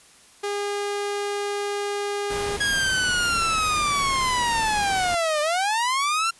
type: tone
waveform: sawtooth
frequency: 407.1 Hz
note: G#4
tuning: 35 cents flat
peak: -21 dBFS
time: 0.43-2.57 s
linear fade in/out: 10 ms
type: noise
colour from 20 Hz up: pink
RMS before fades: -33 dBFS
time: 2.3-5.15 s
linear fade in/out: 5 ms
type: linear two-way sweep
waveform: sawtooth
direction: down then up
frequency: 1661.2 to 590 to 1380 Hz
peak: -17 dBFS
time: 2.6-6.31 s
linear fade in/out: 10 ms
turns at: 5.41 s
effects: white hiss -52 dBFS RMS until 6.39 s + resampled to 24000 Hz